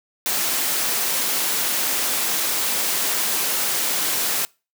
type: noise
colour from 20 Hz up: white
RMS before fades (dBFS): -22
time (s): 0.26-4.45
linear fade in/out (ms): 0
effects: noise-tail reverb RT60 0.3 s tail -25 dB re dry + high-pass 200 Hz 12 dB/octave